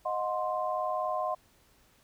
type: chord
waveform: sine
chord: C diminished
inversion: first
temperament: equal with one note detuned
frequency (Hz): 622.3 / 726.4 / 1046.5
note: Eb5 / Gb5 / C6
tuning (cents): 0 / -32 / 0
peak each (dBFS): -33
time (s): 0.05-1.35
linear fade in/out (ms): 10
effects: pink hiss -64 dBFS RMS until 2.03 s